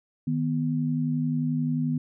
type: tone pair together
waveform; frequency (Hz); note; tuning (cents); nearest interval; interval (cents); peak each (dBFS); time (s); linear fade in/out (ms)
sine; 155.54 / 246.9; D#3 / B3; 0 / 0; minor sixth; 800; -26; 0.27-1.98; 5
effects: none